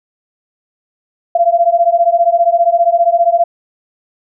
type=beating tone pair; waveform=sine; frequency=677 / 692 Hz; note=E5 / F5; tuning=+46 / -16 cents; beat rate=15 Hz; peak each=-11 dBFS; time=1.35-3.44 s; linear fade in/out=5 ms; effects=none